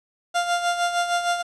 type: tone with tremolo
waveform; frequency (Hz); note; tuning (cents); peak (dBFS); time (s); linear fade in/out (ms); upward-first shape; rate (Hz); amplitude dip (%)
30% pulse; 698.5; F5; 0; -16; 0.34-1.43; 20; sine; 6.5; 60
effects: resampled to 22050 Hz + 8-bit